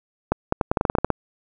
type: clicks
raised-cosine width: 1 ms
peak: -4 dBFS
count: 12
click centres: 0.32 / 0.524 / 0.612 / 0.715 / 0.772 / 0.811 / 0.852 / 0.899 / 0.952 / 0.985 / 1.046 / 1.103 s
effects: none